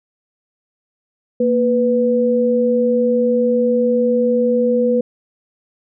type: tone pair together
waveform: sine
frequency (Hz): 233.1 / 493.9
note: A#3 / B4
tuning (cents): 0 / 0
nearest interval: octave + minor second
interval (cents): 1300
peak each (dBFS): -17 / -14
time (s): 1.4-5.01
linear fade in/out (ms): 5
effects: none